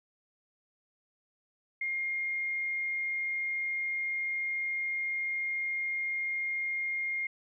sine tone, 2127 Hz, C7, 28 cents sharp, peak -30 dBFS, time 1.81-7.27 s, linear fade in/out 5 ms, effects none

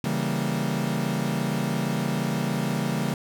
40% pulse chord, C# diminished seventh, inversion none, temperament equal, 138.59 / 164.81 / 196 / 233.1 Hz, C#3 / E3 / G3 / Bb3, 0 / 0 / 0 / 0 cents, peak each -29 dBFS, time 0.04-3.14 s, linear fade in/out 2 ms, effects none

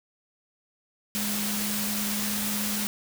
sine tone in noise, 207.7 Hz, G#3, in tune, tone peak -31 dBFS, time 1.15-2.87 s, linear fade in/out 0 ms, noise white, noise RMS -30 dBFS, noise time 1.15-2.87 s, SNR -4 dB, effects none

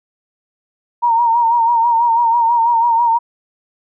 sine tone with vibrato, 932.3 Hz, A#5, in tune, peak -10 dBFS, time 1.02-3.19 s, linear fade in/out 20 ms, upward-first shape sine, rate 6.1 Hz, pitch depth 52 cents each way, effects none

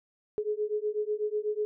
sine beating tone pair, 418.7 / 426.8 Hz, G#4 / G#4, +14 / +47 cents, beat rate 8.1 Hz, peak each -31 dBFS, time 0.38-1.65 s, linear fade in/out 0 ms, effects none

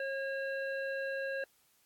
harmonic tone with a mistuned harmonic, 543 Hz, C#5, 36 cents flat, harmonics 1 / 3 / 5 / 7, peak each -36 / -38 / -49 / -55 dBFS, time 0-1.44 s, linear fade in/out 2 ms, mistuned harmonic 7, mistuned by +91 cents, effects white hiss -70 dBFS RMS until 1.85 s + AAC 64 kbps

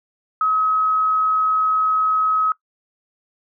sine tone, 1276 Hz, D#6, 43 cents sharp, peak -15 dBFS, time 0.41-2.52 s, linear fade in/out 2 ms, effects noise-tail reverb RT60 0.1 s tail -20 dB re dry

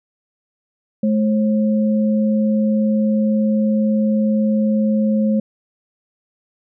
sine tone pair together, 214.1 / 536 Hz, A3 / C5, -47 / +42 cents, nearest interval octave + major third, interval 1589 cents, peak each -14 / -23 dBFS, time 1.03-5.4 s, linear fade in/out 5 ms, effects none

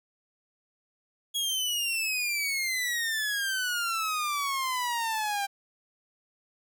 sawtooth exponential sweep, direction down, 3336 to 787 Hz, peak -24 dBFS, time 1.34-5.47 s, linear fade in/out 20 ms, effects none

